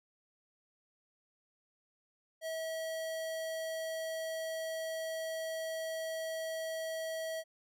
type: tone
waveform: square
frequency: 645 Hz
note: E5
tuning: 38 cents flat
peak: -37 dBFS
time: 2.41-7.44 s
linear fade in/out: 50 ms
effects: none